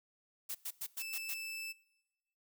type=noise bursts; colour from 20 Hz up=blue; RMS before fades=-40 dBFS; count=6; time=0.49-1.344 s; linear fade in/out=10 ms; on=59 ms; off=100 ms
type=tone; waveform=sawtooth; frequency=2637 Hz; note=E7; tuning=in tune; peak=-38 dBFS; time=0.99-1.73 s; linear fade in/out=20 ms
effects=noise-tail reverb RT60 1.0 s tail -21 dB re dry